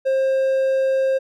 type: tone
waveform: triangle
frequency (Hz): 532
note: C5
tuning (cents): +29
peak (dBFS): -14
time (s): 0.05-1.19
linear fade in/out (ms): 20
effects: none